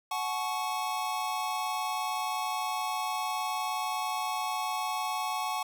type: chord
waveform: square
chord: F# minor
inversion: none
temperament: equal with one note detuned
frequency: 740 / 859.4 / 1108.7 Hz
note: F#5 / A5 / C#6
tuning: 0 / -41 / 0 cents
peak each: -36 / -35 / -35 dBFS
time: 0.11-5.63 s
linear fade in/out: 5 ms
effects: none